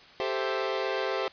sawtooth chord, A minor seventh, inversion third, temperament equal, 392 / 440 / 523.3 / 659.3 Hz, G4 / A4 / C5 / E5, 0 / 0 / 0 / 0 cents, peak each -28 / -31 / -28 / -32 dBFS, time 0.2-1.28 s, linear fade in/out 0 ms, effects white hiss -52 dBFS RMS until 1.32 s + resampled to 11025 Hz

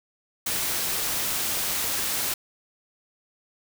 white noise, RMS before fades -27 dBFS, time 0.46-2.34 s, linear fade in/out 5 ms, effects none

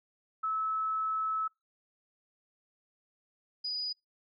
sine tone pair in turn, 1300 / 4937 Hz, E6 / D#8, -24 / -14 cents, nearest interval octave + major seventh, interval 2310 cents, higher second, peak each -29 / -32 dBFS, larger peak first, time 0.43-1.48 / 3.64-3.93 s, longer first, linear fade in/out 10 ms, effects noise-tail reverb RT60 0.2 s tail -26 dB re dry

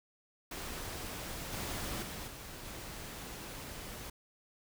pink noise with level steps, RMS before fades -42 / -39 / -43 / -47 / -45 dBFS, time 0.51-4.1 s, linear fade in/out 5 ms, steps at 1.52 / 2.02 / 2.27 / 2.65 s, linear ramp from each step 10 ms, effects none

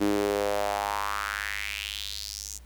sawtooth tone with high-pass filter sweep, 101.9 Hz, G#2, 32 cents flat, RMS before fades -30 dBFS, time 0-2.59 s, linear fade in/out 20 ms, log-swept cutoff 290 to 7000 Hz, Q 3.7, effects added 60 Hz sine -45 dBFS peak until 2.65 s + pink hiss -59 dBFS RMS until 2.65 s

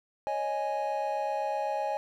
triangle chord, C# suspended second, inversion none, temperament equal, 554.4 / 622.3 / 830.6 Hz, C#5 / D#5 / G#5, 0 / 0 / 0 cents, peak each -33 / -32 / -29 dBFS, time 0.27-1.97 s, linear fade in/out 0 ms, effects none

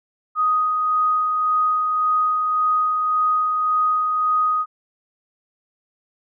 sine tone with tremolo, 1248 Hz, D#6, 5 cents sharp, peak -15 dBFS, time 0.35-4.66 s, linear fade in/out 50 ms, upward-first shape sine, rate 1.8 Hz, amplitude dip 30%, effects none

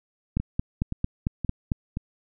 two click trains, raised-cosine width 5 ms, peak -11 / -16 dBFS, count 7 / 4, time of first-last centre 0.37-1.718 / 0.4-1.971 s, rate 4.45 / 1.91 Hz, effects none

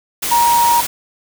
sine tone in noise, 945 Hz, A#5, 23 cents sharp, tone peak -10 dBFS, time 0.31-0.81 s, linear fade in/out 10 ms, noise white, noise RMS -20 dBFS, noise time 0.22-0.87 s, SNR +7 dB, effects none

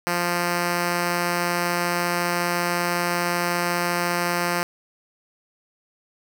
5% pulse tone, 174.61 Hz, F3, in tune, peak -10 dBFS, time 0.07-4.63 s, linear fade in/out 0 ms, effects none

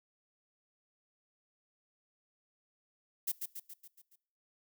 violet noise with echo, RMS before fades -33 dBFS, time 3.27-3.32 s, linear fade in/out 10 ms, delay 140 ms, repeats 6, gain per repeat -5 dB, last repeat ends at 4.16 s, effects noise-tail reverb RT60 0.6 s tail -22 dB re dry

